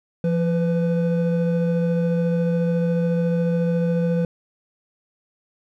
triangle tone pair together, 171.35 / 500 Hz, F3 / B4, -33 / +21 cents, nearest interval octave + perfect fifth, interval 1854 cents, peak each -17 / -22 dBFS, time 0.24-4.25 s, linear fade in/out 2 ms, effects none

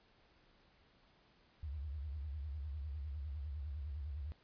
sine tone with vibrato, 72.5 Hz, D2, 22 cents flat, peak -40 dBFS, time 1.63-4.32 s, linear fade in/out 0 ms, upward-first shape sine, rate 9.9 Hz, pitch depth 170 cents each way, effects pink hiss -69 dBFS RMS until 4.43 s + resampled to 11025 Hz

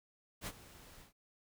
pink noise with ADSR envelope, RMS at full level -40 dBFS, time 0.41-1.13 s, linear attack 60 ms, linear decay 46 ms, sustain -17 dB, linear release 120 ms, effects none

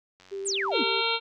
click train, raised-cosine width 0.2 ms, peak -35 dBFS, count 57, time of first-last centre 0.2-0.803 s, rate 92.9 Hz
sine tone with vibrato, 392 Hz, G4, in tune, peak -31 dBFS, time 0.31-1.02 s, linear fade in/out 20 ms, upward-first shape sine, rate 8 Hz, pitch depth 11 cents each way
sine exponential sweep, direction down, 9540 to 203.8 Hz, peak -26 dBFS, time 0.45-0.84 s, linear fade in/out 20 ms
harmonic tone, 458.6 Hz, A#4, 28 cents flat, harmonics 1 / 2 / 3 / 5 / 6 / 7 / 8 / 9, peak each -32 / -32 / -32 / -32 / -32 / -32 / -32 / -32 dBFS, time 0.71-1.2 s, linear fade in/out 50 ms
effects none

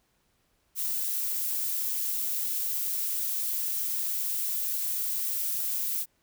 violet noise, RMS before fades -30 dBFS, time 0.75-6.06 s, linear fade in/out 50 ms, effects pink hiss -71 dBFS RMS until 6.22 s

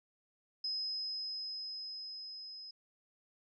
sine tone with level ramp, 5080 Hz, D#8, 35 cents sharp, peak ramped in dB -34 to -46 dBFS, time 0.64-2.71 s, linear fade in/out 5 ms, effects none

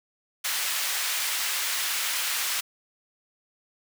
pink high-pass noise, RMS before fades -28 dBFS, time 0.44-2.61 s, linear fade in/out 10 ms, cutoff 1700 Hz, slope 12 dB/octave, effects none

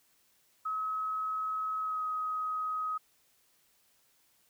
sine tone with pitch glide, 1280 to 1261.6 Hz, D#6 to D#6, +49 to +24 cents, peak -31 dBFS, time 0.65-2.98 s, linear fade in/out 10 ms, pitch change -25 cents, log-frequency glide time 1.8-2.03 s, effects white hiss -69 dBFS RMS until 4.49 s

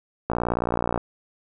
click train, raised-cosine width 1 ms, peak -9 dBFS, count 41, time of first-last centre 0.3-0.977 s, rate 59.1 Hz, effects none

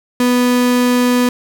35% pulse tone, 246.9 Hz, B3, in tune, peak -9 dBFS, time 0.2-1.29 s, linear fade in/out 2 ms, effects 7-bit

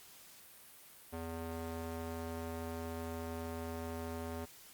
square tone with band-pass filter, 82.41 Hz, E2, in tune, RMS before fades -42 dBFS, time 1.12-4.46 s, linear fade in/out 20 ms, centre 570 Hz, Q 0.61, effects white hiss -57 dBFS RMS until 4.73 s + Opus 48 kbps

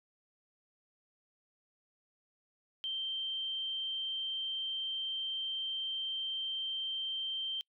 sine tone, 3136 Hz, G7, in tune, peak -34 dBFS, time 2.84-7.61 s, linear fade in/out 0 ms, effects noise-tail reverb RT60 0.1 s tail -26 dB re dry

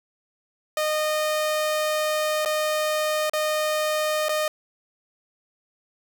sawtooth tone with dropouts, 614 Hz, D#5, 23 cents flat, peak -18 dBFS, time 0.77-4.48 s, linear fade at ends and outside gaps 2 ms, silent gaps 2.45-2.458 / 3.297-3.334 / 4.285-4.292 s, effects none

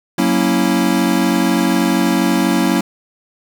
square chord, F# dominant seventh, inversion none, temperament equal, 185 / 233.1 / 277.2 / 329.6 Hz, F#3 / A#3 / C#4 / E4, 0 / 0 / 0 / 0 cents, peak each -19 dBFS, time 0.18-2.81 s, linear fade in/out 5 ms, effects 7-bit

